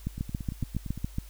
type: two click trains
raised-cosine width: 5 ms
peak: -17 / -24 dBFS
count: 9 / 8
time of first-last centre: 0.07-1.184 / 0.18-0.976 s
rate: 7.18 / 8.79 Hz
effects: added 50 Hz sine -44 dBFS peak until 1.29 s + white hiss -55 dBFS RMS until 1.29 s